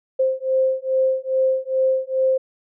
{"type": "beating tone pair", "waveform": "sine", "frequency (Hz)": [523.3, 525.7], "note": ["C5", "C5"], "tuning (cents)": [0, 8], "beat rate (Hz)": 2.4, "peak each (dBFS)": -20, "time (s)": [0.19, 2.38], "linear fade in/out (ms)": 10, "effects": []}